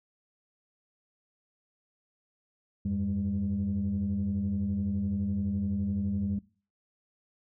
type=tone cluster; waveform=sine; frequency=86.3 / 98.1 / 200.7 Hz; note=F2 / G2 / G3; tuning=-20 / +2 / +41 cents; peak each=-33 / -35 / -28 dBFS; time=2.85-6.39 s; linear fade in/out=5 ms; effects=noise-tail reverb RT60 0.4 s tail -22 dB re dry + tanh soft clip ceiling -22 dBFS